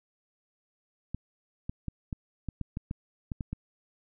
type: clicks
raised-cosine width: 5 ms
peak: -21 dBFS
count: 11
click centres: 1.146 / 1.695 / 1.883 / 2.128 / 2.487 / 2.613 / 2.771 / 2.911 / 3.318 / 3.408 / 3.53 s
effects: none